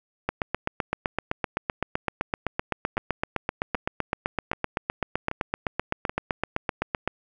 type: two click trains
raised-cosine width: 0.5 ms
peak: -14 / -9 dBFS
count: 5 / 54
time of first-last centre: 2.97-6.095 / 0.29-7.076 s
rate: 1.28 / 7.81 Hz
effects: none